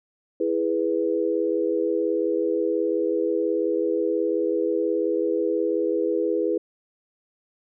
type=chord; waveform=sine; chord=E major; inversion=none; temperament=equal; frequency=329.6 / 415.3 / 493.9 Hz; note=E4 / G#4 / B4; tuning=0 / 0 / 0 cents; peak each=-25 dBFS; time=0.4-6.58 s; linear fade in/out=5 ms; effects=none